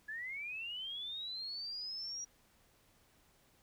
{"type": "linear sweep", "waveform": "sine", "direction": "up", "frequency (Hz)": [1684, 5760], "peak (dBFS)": -40, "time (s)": [0.08, 2.25], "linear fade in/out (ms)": 10, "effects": ["pink hiss -69 dBFS RMS until 3.62 s"]}